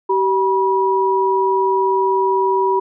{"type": "tone pair together", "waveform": "sine", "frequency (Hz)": [384.6, 969.1], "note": ["G4", "B5"], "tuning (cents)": [-33, -33], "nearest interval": "octave + major third", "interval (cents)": 1600, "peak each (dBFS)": -16, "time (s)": [0.09, 2.8], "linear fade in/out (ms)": 10, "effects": []}